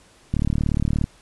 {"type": "click train", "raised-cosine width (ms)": 5, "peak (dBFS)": -9, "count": 27, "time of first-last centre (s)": [0.34, 1.041], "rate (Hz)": 37.1, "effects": ["pink hiss -53 dBFS RMS until 1.21 s", "resampled to 24000 Hz"]}